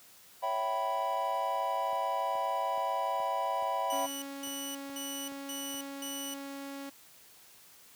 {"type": "chord", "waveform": "triangle", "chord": "C# half-diminished seventh", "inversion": "none", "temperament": "equal with one note detuned", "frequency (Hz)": [554.4, 659.3, 771, 987.8], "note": ["C#5", "E5", "G5", "B5"], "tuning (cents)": [0, 0, -29, 0], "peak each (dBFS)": [-37, -34, -33, -31], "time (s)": [0.42, 4.07], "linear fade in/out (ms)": 20}
{"type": "click train", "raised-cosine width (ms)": 1, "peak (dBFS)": -38, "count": 10, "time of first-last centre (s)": [1.93, 5.744], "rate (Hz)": 2.36}
{"type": "tone bursts", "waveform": "15% pulse", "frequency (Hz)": 2960, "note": "F#7", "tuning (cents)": 0, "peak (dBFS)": -31, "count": 5, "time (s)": [3.9, 6.34], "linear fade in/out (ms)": 2, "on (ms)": 320, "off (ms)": 210}
{"type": "tone", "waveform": "sawtooth", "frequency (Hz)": 277.2, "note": "C#4", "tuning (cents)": 0, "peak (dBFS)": -36, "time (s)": [3.92, 6.9], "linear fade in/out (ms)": 10}
{"effects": ["white hiss -57 dBFS RMS until 7.95 s", "high-pass 60 Hz 12 dB/octave"]}